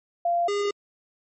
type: tone pair in turn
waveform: sine / square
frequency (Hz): 691 / 407.3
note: F5 / G#4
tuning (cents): -19 / -34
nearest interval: major sixth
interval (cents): 915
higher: first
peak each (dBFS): -20 / -24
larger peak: first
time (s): 0.25-0.48 / 0.48-0.71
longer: neither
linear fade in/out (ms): 5
effects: MP3 32 kbps